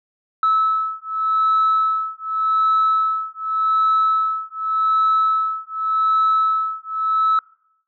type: beating tone pair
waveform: sine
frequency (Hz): 1302 / 1302.86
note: E6 / E6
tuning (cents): -22 / -21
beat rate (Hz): 0.86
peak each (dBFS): -18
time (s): 0.43-7.39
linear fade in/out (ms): 2
effects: noise-tail reverb RT60 0.8 s tail -25 dB re dry + tanh soft clip ceiling -10 dBFS